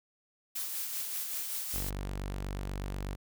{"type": "noise with tremolo", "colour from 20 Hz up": "blue", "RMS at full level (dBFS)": -35, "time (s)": [0.55, 1.9], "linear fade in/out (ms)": 10, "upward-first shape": "sine", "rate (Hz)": 5.2, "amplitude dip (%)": 35}
{"type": "tone", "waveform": "sawtooth", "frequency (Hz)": 48.2, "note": "G1", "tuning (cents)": -28, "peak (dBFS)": -31, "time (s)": [1.73, 3.16], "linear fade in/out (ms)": 20}
{"effects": []}